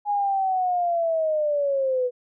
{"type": "linear sweep", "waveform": "sine", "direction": "down", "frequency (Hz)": [831, 489.8], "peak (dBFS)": -20, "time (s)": [0.05, 2.11], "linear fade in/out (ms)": 50, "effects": []}